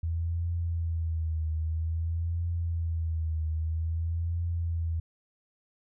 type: tone with vibrato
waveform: sine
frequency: 82.1 Hz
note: E2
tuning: 6 cents flat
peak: -27 dBFS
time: 0.03-5 s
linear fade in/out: 5 ms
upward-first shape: triangle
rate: 0.51 Hz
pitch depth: 73 cents each way
effects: none